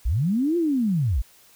sine linear two-way sweep, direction up then down, 43.31 to 353.3 to 43.31 Hz, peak -19 dBFS, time 0.05-1.22 s, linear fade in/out 10 ms, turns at 0.57 s, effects white hiss -54 dBFS RMS until 1.55 s

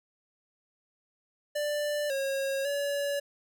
square tone with pitch steps, 590 / 544 / 569 Hz, D5 / C#5 / C#5, +8 / -33 / +45 cents, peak -29 dBFS, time 1.55-3.2 s, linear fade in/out 10 ms, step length 550 ms, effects none

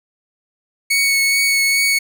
sawtooth tone with vibrato, 2217 Hz, C#7, in tune, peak -10 dBFS, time 0.9-1.99 s, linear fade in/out 10 ms, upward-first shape triangle, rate 2.4 Hz, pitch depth 16 cents each way, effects none

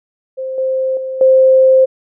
sine tone with level steps, 524 Hz, C5, 2 cents sharp, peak -19 / -13 / -19 / -5 dBFS, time 0.37-1.86 s, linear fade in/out 20 ms, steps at 0.58 / 0.97 / 1.21 s, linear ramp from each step 2 ms, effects none

